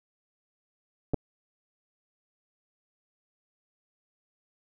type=clicks; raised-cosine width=2 ms; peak=-16 / -13 dBFS; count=2; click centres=1.136 / 1.143 s; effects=none